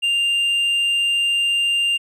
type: tone with tanh clipping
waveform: sine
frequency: 2794 Hz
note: F7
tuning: in tune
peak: -17 dBFS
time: 0.02-1.98 s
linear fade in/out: 20 ms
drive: 4 dB
effects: none